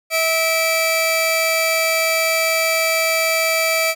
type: tone pair together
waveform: sawtooth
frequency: 648.5 / 2323 Hz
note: E5 / D7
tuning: -28 / -20 cents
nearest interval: octave + minor seventh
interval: 2208 cents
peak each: -15 dBFS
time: 0.1-3.95 s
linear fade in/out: 50 ms
effects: none